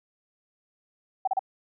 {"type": "tone bursts", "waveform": "sine", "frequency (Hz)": 765, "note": "G5", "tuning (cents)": -42, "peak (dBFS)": -21, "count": 3, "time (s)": [1.25, 1.393], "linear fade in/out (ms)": 5, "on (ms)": 25, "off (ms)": 34, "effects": []}